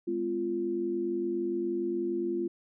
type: tone cluster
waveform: sine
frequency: 208.1 / 255 / 345.3 Hz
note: G#3 / C4 / F4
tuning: +4 / -44 / -20 cents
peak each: -38 / -37 / -29 dBFS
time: 0.07-2.48 s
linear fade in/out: 10 ms
effects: none